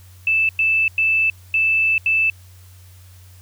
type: tone bursts at uneven times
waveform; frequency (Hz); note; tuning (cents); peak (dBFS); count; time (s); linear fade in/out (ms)
sine; 2637; E7; 0; -14; 5; 0.27-0.49 / 0.59-0.88 / 0.98-1.3 / 1.54-1.98 / 2.06-2.3; 2
effects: added 91 Hz sine -42 dBFS peak until 3.41 s + white hiss -52 dBFS RMS until 3.41 s

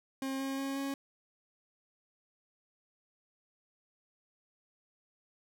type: tone with pitch steps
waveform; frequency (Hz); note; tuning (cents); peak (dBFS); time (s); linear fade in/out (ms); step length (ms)
40% pulse; 268 / 270.3 / 272.7 / 275.1; C4 / C#4 / C#4 / C#4; +42 / -44 / -28 / -13; -33; 0.22-0.94; 2; 180
effects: none

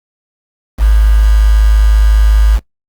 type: tone with quantisation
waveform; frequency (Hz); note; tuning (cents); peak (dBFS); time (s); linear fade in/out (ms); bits
sine; 52.7; G#1; +26; -4; 0.78-2.6; 50; 4
effects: noise-tail reverb RT60 0.1 s tail -20 dB re dry + Opus 24 kbps

